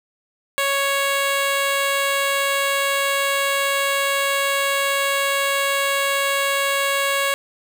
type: tone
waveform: 10% pulse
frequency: 554.4 Hz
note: C#5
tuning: in tune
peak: -10 dBFS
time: 0.58-7.34 s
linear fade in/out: 0 ms
effects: none